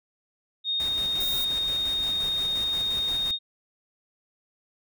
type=tone; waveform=sine; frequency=3704 Hz; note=A#7; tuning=12 cents flat; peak=-24 dBFS; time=0.64-3.39 s; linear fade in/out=50 ms
type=noise with tremolo; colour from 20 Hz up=pink; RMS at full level=-39 dBFS; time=0.8-3.31 s; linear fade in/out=0 ms; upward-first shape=square; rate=5.7 Hz; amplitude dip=35%
type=noise; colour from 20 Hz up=violet; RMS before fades=-34 dBFS; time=1.2-1.45 s; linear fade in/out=5 ms
effects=none